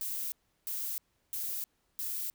violet noise bursts, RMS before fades -36 dBFS, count 4, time 0.01-2.3 s, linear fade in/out 0 ms, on 310 ms, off 350 ms, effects pink hiss -75 dBFS RMS until 2.34 s

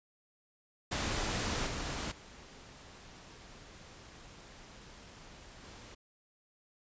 pink noise with level steps, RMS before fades -34 / -38 / -53 / -51 dBFS, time 0.91-5.95 s, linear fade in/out 10 ms, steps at 1.66 / 2.11 / 5.63 s, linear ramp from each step 10 ms, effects resampled to 16000 Hz

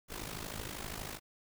pink noise with amplitude modulation, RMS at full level -39 dBFS, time 0.08-1.2 s, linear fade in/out 50 ms, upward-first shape sine, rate 52.6 Hz, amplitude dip 75%, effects none

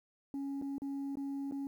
sine tone with dropouts, 277.2 Hz, C#4, in tune, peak -33 dBFS, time 0.34-1.67 s, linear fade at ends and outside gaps 1 ms, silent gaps 0.615-0.622 / 0.782-0.819 / 1.155-1.171 / 1.512-1.522 s, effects tanh soft clip ceiling -35 dBFS + 11-bit

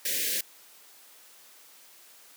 white band-stop noise, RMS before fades -29 dBFS, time 0.05-0.41 s, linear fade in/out 5 ms, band 570 to 1600 Hz, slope 96 dB/octave, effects white hiss -54 dBFS RMS until 2.36 s + high-pass 300 Hz 12 dB/octave

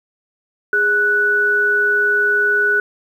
sine tone pair together, 412.7 / 1480 Hz, G#4 / F#6, -11 / 0 cents, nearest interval octave + minor seventh, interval 2211 cents, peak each -21 / -13 dBFS, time 0.73-2.8 s, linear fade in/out 2 ms, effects 8-bit

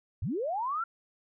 sine linear sweep, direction up, 65.41 to 1396.9 Hz, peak -29 dBFS, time 0.22-0.84 s, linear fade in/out 5 ms, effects none

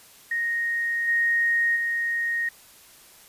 sine tone with level steps, 1864.7 Hz, A#6, in tune, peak -23 / -19 / -23 dBFS, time 0.31-2.49 s, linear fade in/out 5 ms, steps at 1.07 / 1.75 s, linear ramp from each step 20 ms, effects white hiss -51 dBFS RMS until 3.28 s + resampled to 32000 Hz

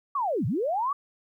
sine linear two-way sweep, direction down then up, 1174.7 to 96.4 to 1174.7 Hz, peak -24 dBFS, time 0.15-0.93 s, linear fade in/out 5 ms, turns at 0.46 s, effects 11-bit

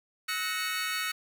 25% pulse chord, F# dominant seventh, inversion third, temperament equal with one note detuned, 1291.4 / 1480 / 1864.7 / 2217 Hz, E6 / F#6 / A#6 / C#7, -36 / 0 / 0 / 0 cents, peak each -32 dBFS, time 0.28-1.12 s, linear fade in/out 10 ms, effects none

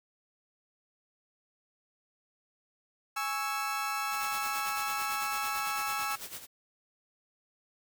30% pulse chord, C# minor, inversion second, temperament equal, 830.6 / 1108.7 / 1318.5 Hz, G#5 / C#6 / E6, 0 / 0 / 0 cents, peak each -34 / -36 / -31 dBFS, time 3.16-6.16 s, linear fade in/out 10 ms
white noise with tremolo, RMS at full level -40 dBFS, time 4.1-6.47 s, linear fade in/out 50 ms, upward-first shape sine, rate 9 Hz, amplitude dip 75%
effects none

